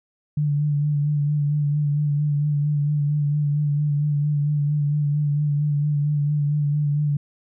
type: tone with vibrato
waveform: sine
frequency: 146.83 Hz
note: D3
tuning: in tune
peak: -18 dBFS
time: 0.37-7.17 s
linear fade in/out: 5 ms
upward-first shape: sine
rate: 4.4 Hz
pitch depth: 32 cents each way
effects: none